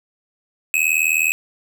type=tone with amplitude modulation; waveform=square; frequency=2559 Hz; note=D#7; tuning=48 cents sharp; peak=-12 dBFS; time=0.74-1.32 s; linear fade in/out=0 ms; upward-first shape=sine; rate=79.8 Hz; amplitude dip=95%; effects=none